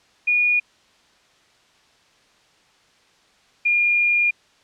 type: tone pair in turn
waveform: sine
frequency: 2445 / 2417 Hz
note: D#7 / D7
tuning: -31 / +49 cents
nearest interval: unison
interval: 20 cents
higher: first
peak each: -15 dBFS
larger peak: neither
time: 0.27-0.6 / 3.65-4.31 s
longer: second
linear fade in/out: 10 ms
effects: white hiss -57 dBFS RMS until 4.63 s + low-pass 5000 Hz 12 dB/octave